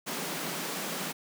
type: high-pass noise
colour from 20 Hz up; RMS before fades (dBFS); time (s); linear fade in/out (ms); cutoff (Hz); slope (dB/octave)
pink; -35; 0.06-1.13; 20; 150; 96
effects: none